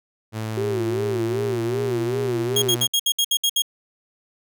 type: tone with pitch glide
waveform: sawtooth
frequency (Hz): 110 to 120.65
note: A2 to B2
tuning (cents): 0 to -40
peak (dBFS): -22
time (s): 0.32-2.88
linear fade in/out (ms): 50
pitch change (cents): +160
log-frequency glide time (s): 1-2.03
type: tone with vibrato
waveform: sine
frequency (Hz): 374.4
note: F#4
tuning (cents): +20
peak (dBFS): -22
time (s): 0.57-2.76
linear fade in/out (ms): 5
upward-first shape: sine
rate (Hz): 2.6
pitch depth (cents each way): 160
type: tone bursts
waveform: sawtooth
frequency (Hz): 3270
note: G#7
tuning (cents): -28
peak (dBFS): -14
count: 9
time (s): 2.56-3.621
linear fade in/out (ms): 5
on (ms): 61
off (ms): 64
effects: none